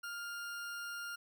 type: tone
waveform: 40% pulse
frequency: 1405 Hz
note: F6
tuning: 10 cents sharp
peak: -40 dBFS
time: 0.03-1.16 s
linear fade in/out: 10 ms
effects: none